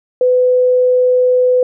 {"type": "tone", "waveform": "sine", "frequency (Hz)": 502, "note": "B4", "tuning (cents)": 28, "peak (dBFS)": -8, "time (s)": [0.21, 1.63], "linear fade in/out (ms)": 2, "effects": []}